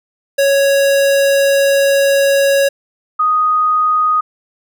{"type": "tone pair in turn", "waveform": ["square", "sine"], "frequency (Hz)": [554.4, 1244.6], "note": ["C#5", "D#6"], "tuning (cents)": [0, 0], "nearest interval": "octave + major second", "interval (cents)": 1400, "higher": "second", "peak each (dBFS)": -10, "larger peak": "neither", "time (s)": [[0.38, 2.69], [3.19, 4.21]], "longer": "first", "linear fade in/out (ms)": 10, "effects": []}